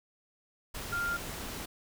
sine tone in noise, 1396.9 Hz, F6, in tune, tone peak -30 dBFS, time 0.92-1.17 s, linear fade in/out 10 ms, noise pink, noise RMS -40 dBFS, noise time 0.74-1.66 s, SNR +7 dB, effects none

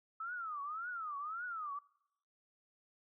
sine tone with vibrato, 1285 Hz, E6, 45 cents flat, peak -39 dBFS, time 0.2-1.79 s, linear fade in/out 5 ms, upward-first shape triangle, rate 1.8 Hz, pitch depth 260 cents each way, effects noise-tail reverb RT60 0.8 s tail -23 dB re dry

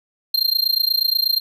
square tone with amplitude modulation, 4186 Hz, C8, in tune, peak -13 dBFS, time 0.34-1.4 s, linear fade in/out 5 ms, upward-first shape sine, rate 28.3 Hz, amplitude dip 95%, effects none

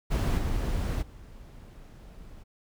brown noise with level steps, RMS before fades -25 / -29 / -47 dBFS, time 0.1-2.44 s, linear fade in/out 20 ms, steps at 0.37 / 1.01 s, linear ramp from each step 20 ms, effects none

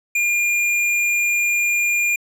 square tone, 2410 Hz, D7, 44 cents sharp, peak -17 dBFS, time 0.15-2.16 s, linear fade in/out 5 ms, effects low-pass 12000 Hz 12 dB/octave

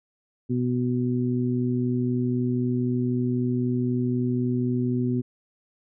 harmonic tone, 123.9 Hz, B2, 6 cents sharp, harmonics 1 / 2 / 3, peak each -26 / -24 / -31 dBFS, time 0.49-5.22 s, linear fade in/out 20 ms, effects none

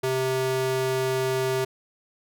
square tone with high-pass filter, 130.81 Hz, C3, in tune, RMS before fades -25 dBFS, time 0.03-1.65 s, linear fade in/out 10 ms, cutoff 280 Hz, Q 2.3, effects none

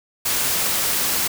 white noise, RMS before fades -21 dBFS, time 0.25-1.28 s, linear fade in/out 10 ms, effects none

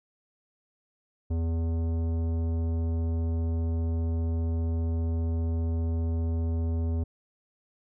sine tone with tanh clipping, 82.5 Hz, E2, 2 cents sharp, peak -27 dBFS, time 1.3-7.04 s, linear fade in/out 10 ms, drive 14 dB, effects none

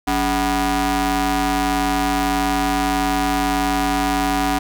sawtooth ring-modulated tone, 233.1 Hz, A#3, in tune, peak -10 dBFS, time 0.07-4.59 s, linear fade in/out 10 ms, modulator 517 Hz, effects none

